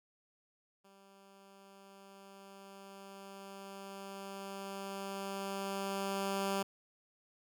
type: tone with level ramp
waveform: 10% pulse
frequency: 196 Hz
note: G3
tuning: in tune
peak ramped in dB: -52 to -24 dBFS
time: 0.84-6.63 s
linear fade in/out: 10 ms
effects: none